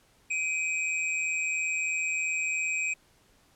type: tone cluster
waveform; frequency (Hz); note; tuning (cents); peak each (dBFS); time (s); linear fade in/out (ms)
sine; 2355 / 2518 / 7490; D7 / D#7 / A#8; +4 / +20 / +7; -32 / -29 / -36; 0.3-2.94; 10
effects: pink hiss -63 dBFS RMS until 3.55 s + low-pass 12000 Hz 12 dB/octave